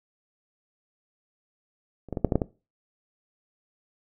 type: clicks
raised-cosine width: 2 ms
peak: -29 / -17 / -14 / -6 / -9 / -7 / -11 dBFS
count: 7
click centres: 2.087 / 2.127 / 2.172 / 2.247 / 2.322 / 2.356 / 2.418 s
effects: noise-tail reverb RT60 0.3 s tail -19 dB re dry